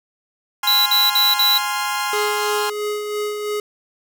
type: chord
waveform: sawtooth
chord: F minor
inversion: first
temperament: equal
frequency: 830.6 / 1046.5 / 1396.9 Hz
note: Ab5 / C6 / F6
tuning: 0 / 0 / 0 cents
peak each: -21 / -20 / -23 dBFS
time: 0.63-2.7 s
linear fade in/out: 5 ms
type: tone bursts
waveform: square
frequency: 3951 Hz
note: B7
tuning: in tune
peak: -14 dBFS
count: 4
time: 0.67-1.58 s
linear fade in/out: 5 ms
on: 190 ms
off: 50 ms
type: tone with tremolo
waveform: square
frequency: 418.8 Hz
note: G#4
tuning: 15 cents sharp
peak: -21 dBFS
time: 2.13-3.6 s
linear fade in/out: 2 ms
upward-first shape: sine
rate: 3 Hz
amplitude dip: 40%
effects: none